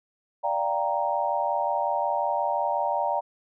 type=chord; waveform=sine; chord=G minor seventh; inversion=second; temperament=equal; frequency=587.3 / 698.5 / 784 / 932.3 Hz; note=D5 / F5 / G5 / Bb5; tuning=0 / 0 / 0 / 0 cents; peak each=-29 / -30 / -29 / -27 dBFS; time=0.43-3.21 s; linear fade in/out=20 ms; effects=none